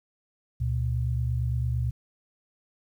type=tone pair together; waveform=sine; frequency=71.5 / 120.32 Hz; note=D2 / B2; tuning=-46 / -45 cents; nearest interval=major sixth; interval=901 cents; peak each=-28 / -26 dBFS; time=0.6-1.91 s; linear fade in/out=10 ms; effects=10-bit